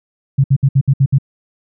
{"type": "tone bursts", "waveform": "sine", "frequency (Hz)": 136.2, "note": "C#3", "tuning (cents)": -30, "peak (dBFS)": -7, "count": 7, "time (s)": [0.38, 1.185], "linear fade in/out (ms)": 10, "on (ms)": 61, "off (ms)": 63, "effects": []}